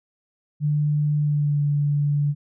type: tone with pitch glide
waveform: sine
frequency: 148.6 to 145.29 Hz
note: D3 to D3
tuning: +21 to -18 cents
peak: -18 dBFS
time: 0.6-2.35 s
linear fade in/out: 50 ms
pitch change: -39 cents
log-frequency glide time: 1.18-1.61 s
effects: none